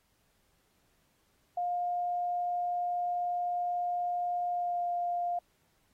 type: tone with pitch glide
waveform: sine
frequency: 708 to 701.9 Hz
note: F5 to F5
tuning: +23 to +9 cents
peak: -29 dBFS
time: 1.57-5.39 s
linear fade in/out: 5 ms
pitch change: -14 cents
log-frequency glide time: 4.51-4.84 s
effects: pink hiss -72 dBFS RMS until 5.93 s + AAC 48 kbps